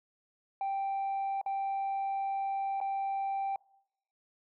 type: tone with dropouts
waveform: sine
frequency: 784 Hz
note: G5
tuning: in tune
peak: -28 dBFS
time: 0.61-3.56 s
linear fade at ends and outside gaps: 2 ms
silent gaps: 1.414-1.461 / 2.803-2.812 s
effects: noise-tail reverb RT60 0.8 s tail -25 dB re dry + tanh soft clip ceiling -29 dBFS